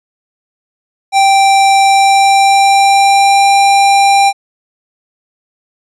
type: tone with pitch glide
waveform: square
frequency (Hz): 784 to 794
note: G5 to G5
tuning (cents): 0 to +22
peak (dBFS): -6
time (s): 1.12-4.33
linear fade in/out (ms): 50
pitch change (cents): +22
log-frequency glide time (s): 1.83-3.49
effects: resampled to 22050 Hz